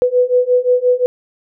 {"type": "beating tone pair", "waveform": "sine", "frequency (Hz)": [493.9, 499.6], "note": ["B4", "B4"], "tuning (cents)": [0, 20], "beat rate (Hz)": 5.7, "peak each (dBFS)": [-14, -13], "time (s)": [0.02, 1.06], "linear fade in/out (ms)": 0, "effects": []}